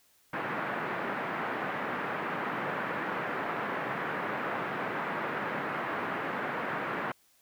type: band-pass noise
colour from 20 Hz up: white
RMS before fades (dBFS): -34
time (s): 0.33-7.12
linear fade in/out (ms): 5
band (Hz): 140 to 1800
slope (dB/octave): 24
effects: white hiss -66 dBFS RMS until 7.41 s